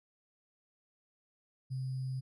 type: tone with sample-and-hold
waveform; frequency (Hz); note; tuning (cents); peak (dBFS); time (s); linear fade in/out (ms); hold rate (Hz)
sine; 130.81; C3; 0; -34; 1.7-2.21; 20; 4900
effects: resampled to 22050 Hz